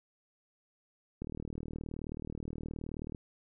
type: click train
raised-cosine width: 3 ms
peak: -27 dBFS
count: 76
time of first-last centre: 1.22-3.148 s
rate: 38.9 Hz
effects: none